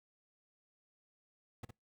brown noise with echo, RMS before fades -43 dBFS, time 1.63-1.65 s, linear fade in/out 5 ms, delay 59 ms, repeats 1, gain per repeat -6 dB, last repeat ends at 1.709 s, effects noise-tail reverb RT60 0.2 s tail -25 dB re dry

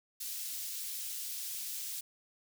white high-pass noise, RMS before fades -40 dBFS, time 0.2-2.01 s, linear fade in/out 10 ms, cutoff 3700 Hz, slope 12 dB/octave, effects none

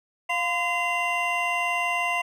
triangle tone cluster, 701 / 1022 / 2057 / 2769 Hz, F5 / C6 / C7 / F7, +6 / -41 / -30 / -15 cents, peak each -27 dBFS, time 0.29-2.22 s, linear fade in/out 10 ms, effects none

